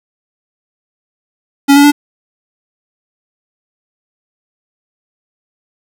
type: tone with pitch steps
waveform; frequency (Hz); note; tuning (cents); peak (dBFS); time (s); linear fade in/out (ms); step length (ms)
square; 280 / 285.4 / 290.9; C#4 / D4 / D4; +18 / -49 / -16; -4; 1.68-1.92; 20; 80
effects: 7-bit